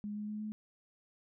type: tone with pitch steps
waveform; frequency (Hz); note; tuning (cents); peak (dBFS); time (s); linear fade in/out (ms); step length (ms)
sine; 207.7 / 209.7 / 211.8 / 213.9; G#3 / G#3 / G#3 / A3; 0 / +17 / +34 / -49; -37; 0.04-0.52; 0; 120
effects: none